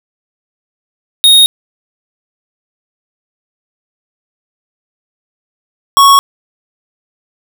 square tone pair in turn, 3729 / 1108.6 Hz, A#7 / C#6, 0 / 0 cents, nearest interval octave + major sixth, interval 2100 cents, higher first, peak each -3 dBFS, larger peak neither, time 1.24-1.46 / 5.97-6.19 s, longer neither, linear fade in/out 0 ms, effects none

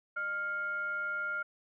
sine tone with frequency modulation, 1400 Hz, F6, 4 cents sharp, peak -32 dBFS, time 0.16-1.43 s, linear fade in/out 10 ms, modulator 793 Hz, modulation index 0.36, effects none

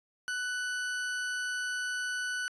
40% pulse tone, 1489 Hz, F#6, 11 cents sharp, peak -31 dBFS, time 0.28-2.48 s, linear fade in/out 0 ms, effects resampled to 22050 Hz

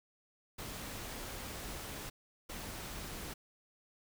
pink noise bursts at uneven times, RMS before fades -44 dBFS, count 2, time 0.58-2.1 / 2.49-3.34 s, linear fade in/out 10 ms, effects none

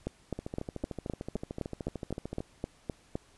two click trains, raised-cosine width 2 ms, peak -23 / -19 dBFS, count 28 / 13, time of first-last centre 0.39-2.405 / 0.07-3.155 s, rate 13.4 / 3.89 Hz, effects pink hiss -62 dBFS RMS until 3.37 s + resampled to 24000 Hz

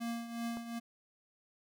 square tone with tremolo, 233.1 Hz, A#3, in tune, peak -35 dBFS, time 0-0.8 s, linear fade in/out 20 ms, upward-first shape triangle, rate 2.7 Hz, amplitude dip 70%
click, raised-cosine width 1 ms, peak -33 dBFS, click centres 0.571 s
effects none

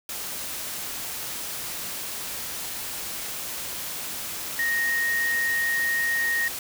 sine tone in noise, 1864.7 Hz, A#6, in tune, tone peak -22 dBFS, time 4.59-6.48 s, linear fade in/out 2 ms, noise white, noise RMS -33 dBFS, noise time 0.09-6.59 s, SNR +8 dB, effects none

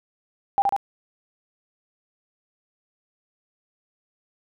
sine tone with echo, 796 Hz, G5, 26 cents sharp, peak -15 dBFS, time 0.58-0.62 s, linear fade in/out 0 ms, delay 72 ms, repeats 2, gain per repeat -2 dB, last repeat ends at 0.764 s, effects none

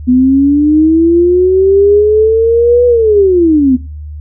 sine linear two-way sweep, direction up then down, 246.9 to 491.4 to 246.9 Hz, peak -4 dBFS, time 0.07-3.77 s, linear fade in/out 20 ms, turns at 2.86 s, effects noise-tail reverb RT60 0.3 s tail -17 dB re dry + added 75 Hz sine -22 dBFS peak until 4.2 s

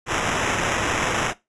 white noise with sample-and-hold, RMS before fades -23 dBFS, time 0.06-1.34 s, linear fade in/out 50 ms, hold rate 4410 Hz, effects noise-tail reverb RT60 0.2 s tail -18 dB re dry + resampled to 22050 Hz

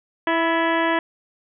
harmonic tone with a mistuned harmonic, 329.6 Hz, E4, in tune, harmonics 1 / 2 / 3 / 4 / 5 / 6 / 7 / 8 / 9 / 10, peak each -23 / -24 / -23 / -32 / -26 / -28 / -36 / -36 / -37 / -37 dBFS, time 0.27-0.99 s, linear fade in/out 2 ms, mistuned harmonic 5, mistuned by +43 cents, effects none

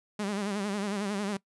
sawtooth tone with vibrato, 202.5 Hz, G#3, 43 cents flat, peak -26 dBFS, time 0.19-1.37 s, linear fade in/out 5 ms, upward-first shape sine, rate 11 Hz, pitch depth 82 cents each way, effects noise-tail reverb RT60 0.1 s tail -21 dB re dry + resampled to 24000 Hz

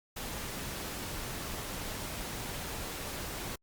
pink noise, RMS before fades -39 dBFS, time 0.16-3.56 s, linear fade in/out 10 ms, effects Opus 48 kbps

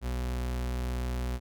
40% pulse tone, 61.74 Hz, B1, in tune, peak -29 dBFS, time 0.01-1.4 s, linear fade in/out 50 ms, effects none

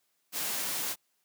white noise, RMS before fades -33 dBFS, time 0.32-0.96 s, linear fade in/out 50 ms, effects white hiss -75 dBFS RMS until 1.24 s + high-pass 150 Hz 12 dB/octave

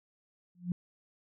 sine tone with exponential growth, 177.1 Hz, F3, 24 cents sharp, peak -25 dBFS, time 0.55-0.72 s, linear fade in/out 2 ms, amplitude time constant 36 ms, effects none

